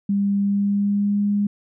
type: tone with pitch glide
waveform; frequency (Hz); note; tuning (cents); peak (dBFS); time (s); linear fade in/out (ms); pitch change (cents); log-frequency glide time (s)
sine; 200.2 to 204.2; G3 to G#3; +37 to -29; -17; 0.09-1.47; 5; +34; 0.41-1.24
effects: none